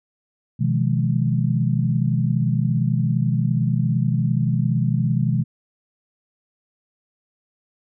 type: chord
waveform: sine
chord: F half-diminished seventh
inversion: second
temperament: just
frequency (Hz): 125.72 / 157.15 / 174.61 / 209.5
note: Cb3 / Eb3 / F3 / Ab3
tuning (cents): +31 / +18 / 0 / +15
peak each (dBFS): -20 / -22 / -26 / -25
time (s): 0.59-5.44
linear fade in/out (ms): 20
effects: none